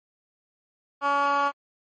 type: tone with band-pass filter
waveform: 15% pulse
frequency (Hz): 283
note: C#4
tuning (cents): +36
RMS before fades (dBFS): -23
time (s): 1.01-1.52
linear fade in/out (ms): 50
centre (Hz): 1200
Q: 2.6
effects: MP3 32 kbps